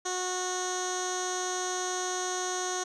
15% pulse tone with low-pass filter, 365.9 Hz, F#4, 19 cents flat, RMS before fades -32 dBFS, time 0.05-2.84 s, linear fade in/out 10 ms, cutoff 6700 Hz, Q 6.6, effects none

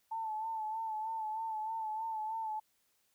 sine tone with vibrato, 880 Hz, A5, in tune, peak -35 dBFS, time 0.11-2.6 s, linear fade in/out 10 ms, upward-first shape sine, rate 3.2 Hz, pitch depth 43 cents each way, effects white hiss -75 dBFS RMS until 3.14 s

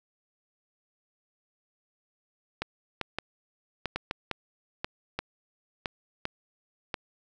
clicks, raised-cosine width 0.3 ms, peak -14 dBFS, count 12, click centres 2.62 / 3.013 / 3.186 / 3.857 / 3.96 / 4.111 / 4.313 / 4.845 / 5.19 / 5.858 / 6.254 / 6.942 s, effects none

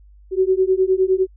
sine beating tone pair, 371.7 / 381.5 Hz, F#4 / G4, +8 / -47 cents, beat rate 9.8 Hz, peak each -17 dBFS, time 0.31-1.27 s, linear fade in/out 50 ms, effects added 50 Hz sine -44 dBFS peak until 1.36 s

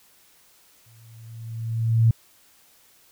sine tone with exponential growth, 113.8 Hz, A#2, 41 cents flat, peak -12 dBFS, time 0.86-2.11 s, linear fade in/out 5 ms, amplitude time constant 270 ms, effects white hiss -57 dBFS RMS until 3.11 s

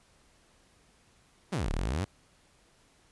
sawtooth exponential two-way sweep, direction down then up, 220 to 31.87 to 106 Hz, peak -25 dBFS, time 1.52-2.05 s, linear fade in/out 10 ms, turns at 1.71 s, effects pink hiss -64 dBFS RMS until 3.11 s + resampled to 24000 Hz

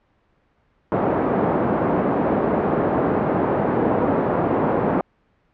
pink band-pass noise, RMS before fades -20 dBFS, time 0.92-5.01 s, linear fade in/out 0 ms, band 210 to 840 Hz, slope 12 dB/octave, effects pink hiss -63 dBFS RMS until 5.53 s + low-pass 2000 Hz 12 dB/octave

